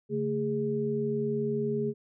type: tone cluster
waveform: sine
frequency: 141.6 / 221.6 / 413 Hz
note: C#3 / A3 / G#4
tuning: +37 / +13 / -10 cents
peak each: -34 / -32 / -29 dBFS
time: 0.09-1.94 s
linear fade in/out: 50 ms
effects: none